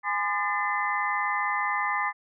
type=tone cluster; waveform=sine; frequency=830 / 1025 / 1206 / 1776 / 2041 Hz; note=G#5 / C6 / D6 / A6 / C7; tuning=-1 / -36 / +46 / +16 / -44 cents; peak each=-31 dBFS; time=0.03-2.13 s; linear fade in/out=50 ms; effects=none